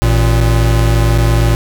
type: tone pair together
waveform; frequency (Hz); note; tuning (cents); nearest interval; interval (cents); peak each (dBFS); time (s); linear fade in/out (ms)
square; 54.27 / 115; A1 / A#2; -23 / -23; octave + minor second; 1300; -12; 0.02-1.55; 0
effects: none